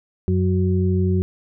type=harmonic tone; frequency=92.5 Hz; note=F#2; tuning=in tune; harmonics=1 / 2 / 4; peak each=-18 / -21 / -24 dBFS; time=0.28-1.22 s; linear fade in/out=0 ms; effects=none